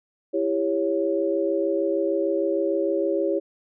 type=chord; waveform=sine; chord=C# diminished; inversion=first; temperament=just; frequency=332.6 / 399.1 / 554.4 Hz; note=E4 / G4 / C#5; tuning=+16 / +31 / 0 cents; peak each=-25 dBFS; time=0.33-3.4 s; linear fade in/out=20 ms; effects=none